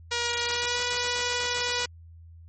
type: tone with pitch glide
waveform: 5% pulse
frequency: 476.6 to 487.5 Hz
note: A#4 to B4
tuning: +38 to -23 cents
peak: -14 dBFS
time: 0.11-1.86 s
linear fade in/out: 10 ms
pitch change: +39 cents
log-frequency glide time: 0.45-0.8 s
effects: added 83 Hz sine -45 dBFS peak until 2.48 s + MP3 32 kbps